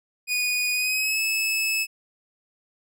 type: tone with pitch glide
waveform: sawtooth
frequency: 2469 to 2602 Hz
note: D#7 to E7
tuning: -14 to -23 cents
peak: -19 dBFS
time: 0.27-1.87 s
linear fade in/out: 50 ms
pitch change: +91 cents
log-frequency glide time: 0.74-1.2 s
effects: none